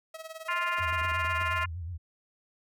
sawtooth tone with tremolo, 643 Hz, E5, 43 cents flat, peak -34 dBFS, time 0.14-1.64 s, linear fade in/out 5 ms, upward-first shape sine, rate 19 Hz, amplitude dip 80%
harmonic tone, 349.2 Hz, F4, in tune, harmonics 3 / 4 / 5 / 6 / 7 / 8, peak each -31 / -33 / -35 / -37 / -38 / -39 dBFS, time 0.48-1.66 s, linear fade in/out 10 ms
clicks, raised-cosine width 2 ms, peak -37 dBFS, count 7, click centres 0.786 / 0.925 / 1.016 / 1.05 / 1.118 / 1.248 / 1.415 s
sine tone with vibrato, 85.2 Hz, F2, 42 cents flat, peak -34 dBFS, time 0.79-1.98 s, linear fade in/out 20 ms, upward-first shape sine, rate 8.3 Hz, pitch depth 120 cents each way
effects none

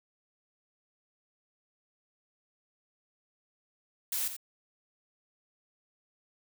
blue noise with echo, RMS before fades -32 dBFS, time 4.12-4.28 s, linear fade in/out 5 ms, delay 86 ms, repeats 1, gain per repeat -9 dB, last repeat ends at 4.366 s, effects none

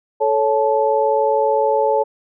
sine tone cluster, 436.5 / 556 / 869 Hz, A4 / C#5 / A5, -14 / +5 / -22 cents, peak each -18 dBFS, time 0.2-2.04 s, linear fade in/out 20 ms, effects none

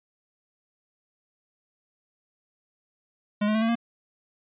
square tone with pitch steps, 207.7 / 213.8 / 220.1 / 226.5 / 233.1 Hz, G#3 / A3 / A3 / A#3 / A#3, 0 / -49 / +1 / -50 / 0 cents, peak -22 dBFS, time 3.41-3.755 s, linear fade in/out 10 ms, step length 69 ms, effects resampled to 8000 Hz

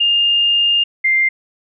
sine tone pair in turn, 2818 / 2098 Hz, F7 / C7, +15 / +4 cents, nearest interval perfect fourth, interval 511 cents, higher first, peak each -11 dBFS, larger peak neither, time 0-0.84 / 1.04-1.29 s, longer first, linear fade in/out 10 ms, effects none

